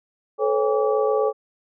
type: tone cluster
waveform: sine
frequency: 433.6 / 500 / 549 / 809 / 1150 Hz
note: A4 / B4 / C#5 / G#5 / D6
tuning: -25 / +21 / -17 / -46 / -37 cents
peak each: -20 / -29 / -23 / -28 / -29 dBFS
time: 0.38-1.33 s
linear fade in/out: 50 ms
effects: none